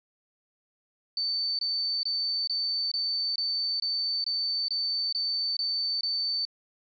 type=tone bursts; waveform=sine; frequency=4543 Hz; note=C#8; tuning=42 cents sharp; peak=-26 dBFS; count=12; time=1.17-6.452 s; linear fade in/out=2 ms; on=420 ms; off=22 ms; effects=none